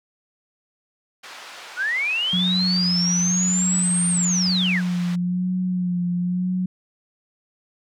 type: band-pass noise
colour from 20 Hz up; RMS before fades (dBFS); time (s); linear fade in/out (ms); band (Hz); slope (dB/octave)
pink; -40; 1.23-5.16; 10; 860 to 5200; 12
type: linear two-way sweep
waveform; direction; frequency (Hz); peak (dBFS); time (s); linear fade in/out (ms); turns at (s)
sine; up then down; 1396.9 to 8870 to 1396.9; -20; 1.76-4.82; 50; 4.08
type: tone with vibrato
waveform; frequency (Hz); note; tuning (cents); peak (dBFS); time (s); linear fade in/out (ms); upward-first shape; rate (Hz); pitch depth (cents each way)
sine; 179.8; F#3; -49; -20; 2.33-6.66; 5; sine; 1; 36
effects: none